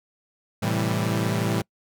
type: chord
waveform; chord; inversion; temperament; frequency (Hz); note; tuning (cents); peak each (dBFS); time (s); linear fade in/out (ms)
sawtooth; A minor seventh; none; equal with one note detuned; 110.77 / 130.81 / 164.81 / 196; A2 / C3 / E3 / G3; +12 / 0 / 0 / 0; -22 / -27 / -24 / -24; 0.62-1.62; 10
effects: noise-tail reverb RT60 0.1 s tail -26 dB re dry